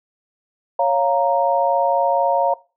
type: chord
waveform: sine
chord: Bb minor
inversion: first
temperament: equal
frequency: 554.4 / 698.5 / 932.3 Hz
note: Db5 / F5 / Bb5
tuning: 0 / 0 / 0 cents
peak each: -19 dBFS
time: 0.79-2.54 s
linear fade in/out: 5 ms
effects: noise-tail reverb RT60 0.3 s tail -20 dB re dry